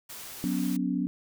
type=noise; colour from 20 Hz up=white; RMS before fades=-42 dBFS; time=0.09-0.77 s; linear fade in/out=10 ms
type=chord; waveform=sine; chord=F# suspended fourth; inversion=none; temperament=equal with one note detuned; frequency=185 / 246.9 / 283 Hz; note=F#3 / B3 / C#4; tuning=0 / 0 / +36 cents; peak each=-30 dBFS; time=0.44-1.07 s; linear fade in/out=0 ms
effects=none